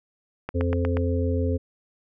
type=click train; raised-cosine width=0.5 ms; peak=-14 dBFS; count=5; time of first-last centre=0.49-0.97 s; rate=8.33 Hz
type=harmonic tone; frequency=86.7 Hz; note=F2; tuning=12 cents flat; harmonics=1 / 3 / 5 / 6; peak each=-23 / -28 / -30 / -31 dBFS; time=0.54-1.58 s; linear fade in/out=20 ms
effects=none